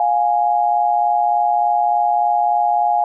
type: tone pair together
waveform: sine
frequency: 706.6 / 830 Hz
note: F5 / G#5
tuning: +20 / -1 cents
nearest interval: minor third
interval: 279 cents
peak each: -16 dBFS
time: 0-3.04 s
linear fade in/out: 2 ms
effects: none